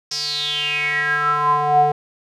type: tone with band-pass filter sweep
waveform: square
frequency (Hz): 147.8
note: D3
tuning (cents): +11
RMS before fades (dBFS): -19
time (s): 0.11-1.92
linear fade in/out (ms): 5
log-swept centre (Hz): 5400 to 630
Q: 8.9
effects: none